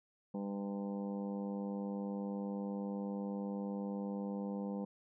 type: harmonic tone with a mistuned harmonic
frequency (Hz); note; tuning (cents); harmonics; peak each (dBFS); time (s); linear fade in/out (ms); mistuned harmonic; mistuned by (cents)
100; G2; +35; 2 / 3 / 4 / 5 / 6 / 7 / 8 / 9 / 10; -38 / -47 / -52 / -45 / -57 / -59 / -53 / -55 / -62; 0.34-4.85; 5; 10; +48
effects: none